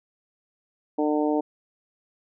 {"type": "harmonic tone", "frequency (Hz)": 150.5, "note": "D3", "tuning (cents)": 43, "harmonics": [2, 3, 4, 5, 6], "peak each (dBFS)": [-23, -27, -29, -31, -33], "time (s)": [0.98, 1.41], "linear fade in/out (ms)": 10, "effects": []}